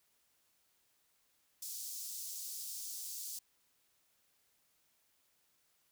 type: high-pass noise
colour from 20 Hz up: pink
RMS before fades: -44 dBFS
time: 1.62-3.39 s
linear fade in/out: 5 ms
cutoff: 5200 Hz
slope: 24 dB/octave
effects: white hiss -75 dBFS RMS until 5.91 s